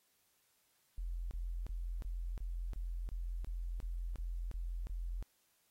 sine tone bursts, 43.02 Hz, F1, 25 cents flat, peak -37 dBFS, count 12, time 0.98-5.226 s, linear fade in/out 0 ms, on 330 ms, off 26 ms, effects white hiss -75 dBFS RMS until 5.7 s + AAC 48 kbps

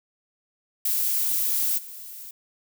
violet noise with level steps, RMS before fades -24 / -40 dBFS, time 0.85-2.31 s, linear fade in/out 5 ms, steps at 1.77 s, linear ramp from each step 20 ms, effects none

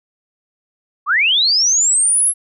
sine linear sweep, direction up, 1051 to 11175 Hz, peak -11 dBFS, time 1.06-2.34 s, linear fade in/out 50 ms, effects none

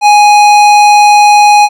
sine tone with hard clipping, 830.6 Hz, G#5, in tune, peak -3 dBFS, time 0.01-1.69 s, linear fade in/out 50 ms, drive 15 dB, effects none

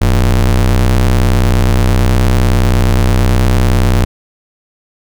square ring-modulated tone, 63.8 Hz, C2, 43 cents flat, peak -5 dBFS, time 0.01-4.05 s, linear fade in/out 10 ms, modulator 29.6 Hz, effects none

